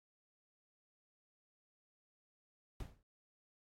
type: noise with exponential decay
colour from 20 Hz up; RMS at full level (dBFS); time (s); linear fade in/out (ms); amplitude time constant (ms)
brown; -40; 2.8-3.03; 1; 48
effects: AAC 48 kbps